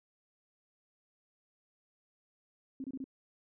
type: tone bursts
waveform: sine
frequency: 265.8 Hz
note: C4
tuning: 27 cents sharp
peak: -37 dBFS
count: 4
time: 2.8-3.042 s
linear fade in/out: 2 ms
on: 41 ms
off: 26 ms
effects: none